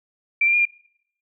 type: tone with pitch steps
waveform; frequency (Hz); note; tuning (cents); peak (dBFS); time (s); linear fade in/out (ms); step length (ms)
sine; 2346 / 2379 / 2422 / 2395; D7 / D7 / D#7 / D7; -2 / +22 / -47 / +33; -15; 0.41-0.654; 5; 61
effects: noise-tail reverb RT60 0.7 s tail -24 dB re dry